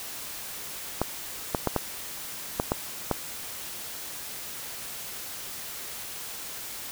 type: clicks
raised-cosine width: 1 ms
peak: -9 dBFS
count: 7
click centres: 1.016 / 1.548 / 1.673 / 1.763 / 2.599 / 2.719 / 3.113 s
effects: white hiss -38 dBFS RMS until 6.91 s